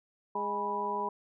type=harmonic tone with a mistuned harmonic; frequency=206.2 Hz; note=G#3; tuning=12 cents flat; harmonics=1 / 2 / 3 / 4 / 5; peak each=-43 / -37 / -43 / -38 / -32 dBFS; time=0.35-1.09 s; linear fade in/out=5 ms; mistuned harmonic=5; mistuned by=-84 cents; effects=none